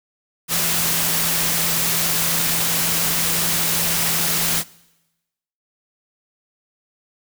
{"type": "tone in noise", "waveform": "sine", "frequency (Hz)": 166.9, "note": "E3", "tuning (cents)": 22, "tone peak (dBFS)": -31, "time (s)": [0.48, 4.64], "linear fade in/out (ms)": 50, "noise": "white", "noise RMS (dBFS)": -20, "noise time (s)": [0.48, 4.64], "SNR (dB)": -14, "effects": ["noise-tail reverb RT60 1.0 s tail -22 dB re dry"]}